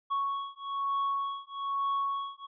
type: beating tone pair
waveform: triangle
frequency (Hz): 1108.7 / 1109.8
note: C#6 / C#6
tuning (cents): 0 / +2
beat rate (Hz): 1.1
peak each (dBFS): -31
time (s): 0.1-2.47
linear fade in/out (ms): 20
effects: resampled to 11025 Hz